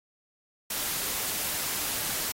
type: noise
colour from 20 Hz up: white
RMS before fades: -31 dBFS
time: 0.7-2.32 s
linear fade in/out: 5 ms
effects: AAC 48 kbps